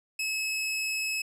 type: tone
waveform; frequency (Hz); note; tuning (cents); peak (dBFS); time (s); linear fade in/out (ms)
sawtooth; 2582; E7; -37; -25; 0.19-1.22; 5
effects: low-pass 12000 Hz 12 dB/octave